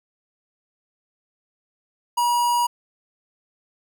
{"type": "tone with notch filter", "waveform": "square", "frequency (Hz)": 960, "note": "B5", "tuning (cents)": -49, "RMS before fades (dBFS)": -20, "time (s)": [2.17, 2.67], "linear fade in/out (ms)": 10, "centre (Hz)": 3500, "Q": 1.6, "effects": []}